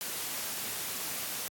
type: noise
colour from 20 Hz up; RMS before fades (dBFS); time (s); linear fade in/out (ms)
white; -36; 0.01-1.48; 0
effects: high-pass 100 Hz 12 dB/octave + AAC 64 kbps